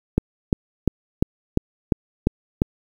click train, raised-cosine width 3 ms, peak -3 dBFS, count 8, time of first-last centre 0.18-2.619 s, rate 2.87 Hz, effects 7-bit

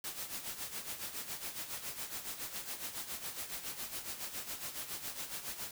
white noise with tremolo, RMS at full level -40 dBFS, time 0.04-5.71 s, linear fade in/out 2 ms, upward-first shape sine, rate 7.2 Hz, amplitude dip 65%, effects none

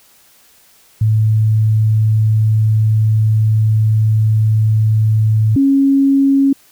sine tone pair in turn, 109 / 274.7 Hz, A2 / C#4, -16 / -16 cents, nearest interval octave + major third, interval 1600 cents, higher second, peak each -9 / -8 dBFS, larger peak second, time 1.01-5.56 / 5.56-6.53 s, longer first, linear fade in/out 5 ms, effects white hiss -49 dBFS RMS until 6.71 s

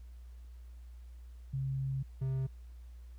sine / triangle tone pair in turn, 134.4 / 132.47 Hz, C3 / C3, +47 / +22 cents, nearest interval unison, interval 25 cents, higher first, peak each -32 / -29 dBFS, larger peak second, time 1.53-2.03 / 2.21-2.47 s, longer first, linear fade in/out 10 ms, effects added 60 Hz sine -47 dBFS peak until 3.18 s + pink hiss -71 dBFS RMS until 3.18 s

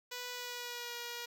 5% pulse tone with pitch glide, 492.4 to 477.6 Hz, B4 to A#4, -5 to +42 cents, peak -29 dBFS, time 0.11-1.26 s, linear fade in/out 10 ms, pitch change -53 cents, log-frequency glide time 0.32-0.95 s, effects none

